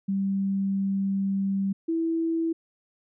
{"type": "tone pair in turn", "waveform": "sine", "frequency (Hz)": [195.4, 328.6], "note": ["G3", "E4"], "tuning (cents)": [-5, -5], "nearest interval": "major sixth", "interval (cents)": 900, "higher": "second", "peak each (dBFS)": -23, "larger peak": "neither", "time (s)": [[0.08, 1.73], [1.88, 2.53]], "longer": "first", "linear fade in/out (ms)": 10, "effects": []}